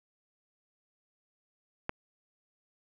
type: click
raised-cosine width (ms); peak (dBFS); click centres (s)
0.5; -16; 1.894
effects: none